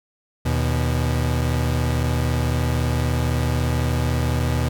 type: tone pair together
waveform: 35% pulse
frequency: 77.8 / 121.73 Hz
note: D#2 / B2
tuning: 0 / -25 cents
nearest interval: minor sixth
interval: 775 cents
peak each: -20 dBFS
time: 0.45-4.69 s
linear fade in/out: 10 ms
effects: none